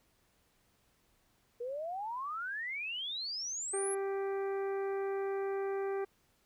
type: exponential sweep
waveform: sine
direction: up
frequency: 466.2 to 11175 Hz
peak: -36 dBFS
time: 1.6-3.95 s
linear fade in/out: 10 ms
type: harmonic tone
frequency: 392.1 Hz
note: G4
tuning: in tune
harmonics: 1 / 2 / 3 / 4 / 5 / 6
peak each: -33 / -43 / -48 / -50 / -53 / -57 dBFS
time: 3.73-6.05 s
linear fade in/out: 10 ms
effects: pink hiss -72 dBFS RMS until 6.45 s